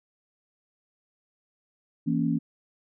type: chord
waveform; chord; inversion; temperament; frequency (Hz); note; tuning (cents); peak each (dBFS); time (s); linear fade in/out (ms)
sine; A# diminished; second; equal with one note detuned; 165.48 / 233.1 / 277.2; E3 / A#3 / C#4; +7 / 0 / 0; -27; 2.06-2.39; 20
effects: none